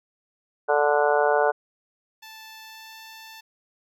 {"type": "harmonic tone", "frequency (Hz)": 146.83, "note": "D3", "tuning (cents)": 0, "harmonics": [3, 4, 5, 6, 7, 8, 9, 10], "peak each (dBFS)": [-23, -23, -24, -27, -31, -34, -37, -27], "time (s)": [0.68, 1.52], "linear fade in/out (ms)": 20}
{"type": "tone with pitch glide", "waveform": "10% pulse", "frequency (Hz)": [879, 885.6], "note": ["A5", "A5"], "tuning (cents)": [-2, 11], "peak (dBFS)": -33, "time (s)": [2.22, 3.41], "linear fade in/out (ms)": 10, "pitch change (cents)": 13, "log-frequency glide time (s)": [2.61, 2.98]}
{"effects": []}